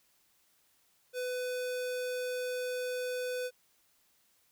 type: tone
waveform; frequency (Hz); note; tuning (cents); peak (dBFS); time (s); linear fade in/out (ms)
square; 500; B4; +21; -34; 1.13-3.51; 50
effects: white hiss -70 dBFS RMS until 4.51 s